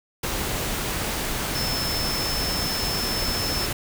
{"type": "tone in noise", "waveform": "sine", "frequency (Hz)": 5274, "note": "E8", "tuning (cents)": 0, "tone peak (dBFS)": -27, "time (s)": [1.55, 3.66], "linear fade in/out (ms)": 5, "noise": "pink", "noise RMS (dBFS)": -27, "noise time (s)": [0.23, 3.73], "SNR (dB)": -3, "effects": []}